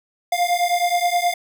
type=beating tone pair; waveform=square; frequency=698.5 / 708 Hz; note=F5 / F5; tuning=0 / +23 cents; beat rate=9.5 Hz; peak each=-21 dBFS; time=0.32-1.34 s; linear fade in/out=5 ms; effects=none